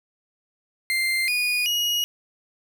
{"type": "tone with pitch steps", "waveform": "35% pulse", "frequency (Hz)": [2093, 2460, 2892], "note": ["C7", "D#7", "F#7"], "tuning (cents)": [0, -20, -40], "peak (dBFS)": -19, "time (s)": [0.9, 2.04], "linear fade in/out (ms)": 0, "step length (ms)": 380, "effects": []}